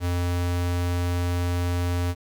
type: tone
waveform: square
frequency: 88 Hz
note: F2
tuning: 14 cents sharp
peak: -23 dBFS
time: 0-2.15 s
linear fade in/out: 50 ms
effects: 9-bit